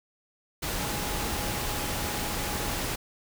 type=tone in noise; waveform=sine; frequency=830.6 Hz; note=G#5; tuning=in tune; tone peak=-40 dBFS; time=0.79-2.81 s; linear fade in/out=10 ms; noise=pink; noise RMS=-31 dBFS; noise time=0.62-2.96 s; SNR=-12 dB; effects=none